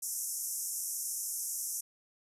white band-pass noise, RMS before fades -37 dBFS, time 0.02-1.81 s, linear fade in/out 10 ms, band 5500 to 13000 Hz, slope 96 dB/octave, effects none

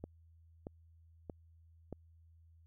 click train, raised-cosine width 2 ms, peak -29 dBFS, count 4, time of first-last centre 0.04-1.927 s, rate 1.59 Hz, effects added 82 Hz sine -60 dBFS peak until 2.66 s

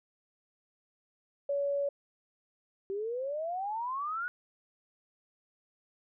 sine tone, 565 Hz, C#5, 33 cents sharp, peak -28 dBFS, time 1.49-1.89 s, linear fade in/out 5 ms
sine exponential sweep, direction up, 382.6 to 1480 Hz, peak -32 dBFS, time 2.9-4.28 s, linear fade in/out 0 ms
effects none

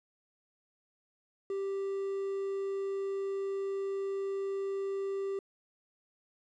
triangle tone with quantisation, 392 Hz, G4, in tune, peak -30 dBFS, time 1.5-5.39 s, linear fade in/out 2 ms, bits 10, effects resampled to 22050 Hz

